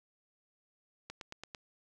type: click train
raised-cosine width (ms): 0.2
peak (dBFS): -26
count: 5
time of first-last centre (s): 1.1-1.548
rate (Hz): 8.93
effects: none